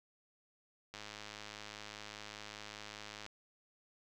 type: click train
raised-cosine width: 0.2 ms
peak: -29 dBFS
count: 245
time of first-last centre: 0.94-3.264 s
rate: 105 Hz
effects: none